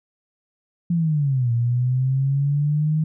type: linear two-way sweep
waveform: sine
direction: down then up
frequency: 174.61 to 116.54 to 157.3 Hz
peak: -17 dBFS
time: 0.9-3.04 s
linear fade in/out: 5 ms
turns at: 1.52 s
effects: none